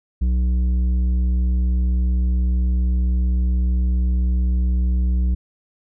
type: tone with tanh clipping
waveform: sine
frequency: 61.74 Hz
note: B1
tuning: in tune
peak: -17 dBFS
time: 0.21-5.35 s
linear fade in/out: 10 ms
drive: 8 dB
effects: none